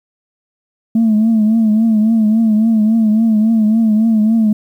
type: tone with vibrato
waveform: sine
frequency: 220 Hz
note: A3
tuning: in tune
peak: -7 dBFS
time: 0.95-4.53 s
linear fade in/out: 5 ms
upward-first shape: triangle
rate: 3.6 Hz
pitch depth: 81 cents each way
effects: tanh soft clip ceiling -6 dBFS + 8-bit